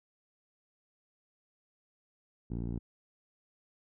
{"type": "tone with low-pass filter", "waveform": "10% pulse", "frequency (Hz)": 58.27, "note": "A#1", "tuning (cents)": 0, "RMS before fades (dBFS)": -36, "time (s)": [2.5, 2.79], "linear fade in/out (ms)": 10, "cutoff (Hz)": 300, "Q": 0.7, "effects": []}